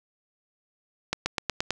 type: accelerating click train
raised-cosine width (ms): 0.2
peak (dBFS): -8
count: 6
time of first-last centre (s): 1.13-1.707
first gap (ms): 130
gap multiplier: 0.94
effects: none